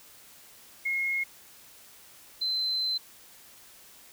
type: tone pair in turn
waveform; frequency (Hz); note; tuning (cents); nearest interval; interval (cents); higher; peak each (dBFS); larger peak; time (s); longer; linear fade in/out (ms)
sine; 2157 / 4072; C#7 / C8; -48 / -48; major seventh; 1100; second; -26; neither; 0.85-1.24 / 2.41-2.98; second; 10
effects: white hiss -53 dBFS RMS until 4.12 s